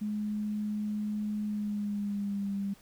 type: tone with pitch glide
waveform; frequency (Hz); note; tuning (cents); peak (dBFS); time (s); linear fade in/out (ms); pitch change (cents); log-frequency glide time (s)
sine; 210.4 to 198.59; G#3 to G3; +23 to +23; -30; 0.01-2.74; 10; -100; 1.45-2.54
effects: pink hiss -59 dBFS RMS until 2.81 s